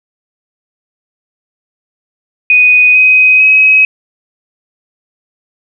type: tone with pitch steps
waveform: sine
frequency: 2489 / 2516 / 2544 Hz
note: D#7 / D#7 / D#7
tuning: 0 / +19 / +38 cents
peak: -3 dBFS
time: 2.5-3.85 s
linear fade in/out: 2 ms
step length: 450 ms
effects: none

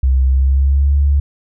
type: tone with pitch glide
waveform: sine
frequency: 65.4 to 70.91 Hz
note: C2 to C#2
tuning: 0 to +40 cents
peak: -9 dBFS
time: 0.03-1.2 s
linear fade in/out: 5 ms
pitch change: +140 cents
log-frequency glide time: 0.25-0.95 s
effects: none

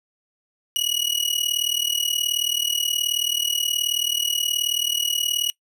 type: tone with amplitude modulation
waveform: sawtooth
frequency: 2909 Hz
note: F#7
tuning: 30 cents flat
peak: -14 dBFS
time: 0.76-5.5 s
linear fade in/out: 0 ms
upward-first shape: sine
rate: 38.7 Hz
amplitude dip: 90%
effects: noise-tail reverb RT60 0.1 s tail -23 dB re dry

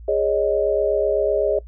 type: chord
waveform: sine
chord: Ab suspended fourth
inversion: none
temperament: equal with one note detuned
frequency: 412.4 / 554.4 / 622.3 Hz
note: Ab4 / Db5 / Eb5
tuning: -12 / 0 / 0 cents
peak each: -21 dBFS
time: 0.08-1.59 s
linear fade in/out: 5 ms
effects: noise-tail reverb RT60 0.1 s tail -21 dB re dry + added 57 Hz sine -36 dBFS peak until 1.67 s

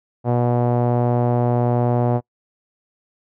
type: tone with low-pass filter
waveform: sawtooth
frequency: 121.2 Hz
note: B2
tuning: 32 cents flat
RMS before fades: -18 dBFS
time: 0.24-2.21 s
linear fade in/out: 50 ms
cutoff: 720 Hz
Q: 2.4
effects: noise-tail reverb RT60 0.1 s tail -26 dB re dry

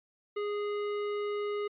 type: tone with tanh clipping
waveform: sine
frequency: 413.5 Hz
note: G#4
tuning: 8 cents flat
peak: -33 dBFS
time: 0.36-1.68 s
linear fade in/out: 10 ms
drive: 18 dB
effects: resampled to 8000 Hz

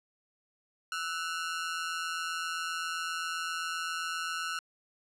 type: ring-modulated tone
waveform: sawtooth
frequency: 1400 Hz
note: F6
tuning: 4 cents sharp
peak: -26 dBFS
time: 0.92-4.59 s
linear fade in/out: 0 ms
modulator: 83.8 Hz
effects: low-pass 9000 Hz 12 dB/octave

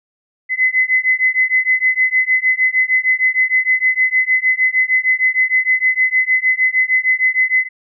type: beating tone pair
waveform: sine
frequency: 2028 / 2034.5 Hz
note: B6 / C7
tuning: +45 / -49 cents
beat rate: 6.5 Hz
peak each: -15 dBFS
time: 0.49-7.69 s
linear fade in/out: 50 ms
effects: none

